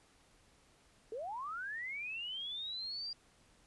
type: linear sweep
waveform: sine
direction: up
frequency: 415.3 to 4808 Hz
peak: -39 dBFS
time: 1.12-3.13 s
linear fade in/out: 2 ms
effects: pink hiss -67 dBFS RMS until 3.66 s + resampled to 24000 Hz